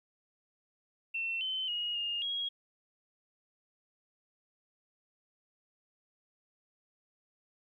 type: tone with pitch steps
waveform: sine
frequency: 2699 / 3064 / 2881 / 2833 / 3296 Hz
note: E7 / G7 / F#7 / F7 / G#7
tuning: +40 / -40 / -47 / +24 / -14 cents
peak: -32 dBFS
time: 1.14-2.49 s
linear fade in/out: 10 ms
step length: 270 ms
effects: 12-bit